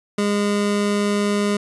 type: tone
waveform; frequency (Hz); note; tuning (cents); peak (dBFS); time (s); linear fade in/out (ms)
25% pulse; 204.9; G#3; -23; -14; 0.18-1.57; 5
effects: resampled to 24000 Hz